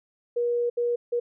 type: tone bursts at uneven times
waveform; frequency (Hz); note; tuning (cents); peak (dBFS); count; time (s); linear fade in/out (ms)
sine; 478.7; A#4; +46; -22; 3; 0.36-0.7 / 0.77-0.96 / 1.12-1.2; 10
effects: none